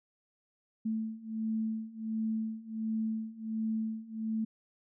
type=beating tone pair; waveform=sine; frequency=220 / 221.4 Hz; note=A3 / A3; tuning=0 / +11 cents; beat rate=1.4 Hz; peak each=-36 / -34 dBFS; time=0.85-4.45 s; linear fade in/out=10 ms; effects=none